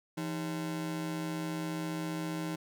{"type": "ring-modulated tone", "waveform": "40% pulse", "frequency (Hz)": 240, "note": "B3", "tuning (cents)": -49, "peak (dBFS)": -30, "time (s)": [0.17, 2.56], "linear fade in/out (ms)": 10, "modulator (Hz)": 72.6, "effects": []}